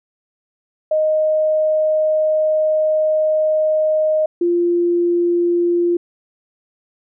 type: tone pair in turn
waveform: sine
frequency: 621 / 347 Hz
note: D#5 / F4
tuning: -3 / -11 cents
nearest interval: minor seventh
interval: 1008 cents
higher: first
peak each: -13 / -13 dBFS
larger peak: neither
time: 0.91-4.26 / 4.41-5.97 s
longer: first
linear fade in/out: 5 ms
effects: none